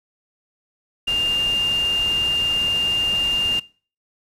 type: tone in noise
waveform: sine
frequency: 2805 Hz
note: F7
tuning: 7 cents sharp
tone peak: -18 dBFS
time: 1.07-3.6 s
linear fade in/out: 10 ms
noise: pink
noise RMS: -33 dBFS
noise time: 1.07-3.6 s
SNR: +12 dB
effects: noise-tail reverb RT60 0.4 s tail -21 dB re dry + low-pass 11000 Hz 12 dB/octave